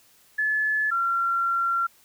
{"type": "tone pair in turn", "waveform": "sine", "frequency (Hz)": [1723, 1370.3], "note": ["A6", "F6"], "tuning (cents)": [-37, -33], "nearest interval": "major third", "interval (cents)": 396, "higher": "first", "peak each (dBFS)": -21, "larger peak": "neither", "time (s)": [[0.38, 0.91], [0.91, 1.87]], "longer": "second", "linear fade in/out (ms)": 10, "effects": ["white hiss -58 dBFS RMS until 2.04 s"]}